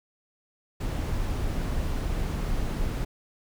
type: noise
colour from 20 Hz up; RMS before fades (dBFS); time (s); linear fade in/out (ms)
brown; -28; 0.8-3.05; 10
effects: none